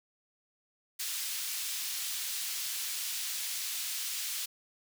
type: high-pass noise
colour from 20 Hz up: pink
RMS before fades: -36 dBFS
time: 0.99-4.46 s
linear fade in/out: 10 ms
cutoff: 3400 Hz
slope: 12 dB/octave
effects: none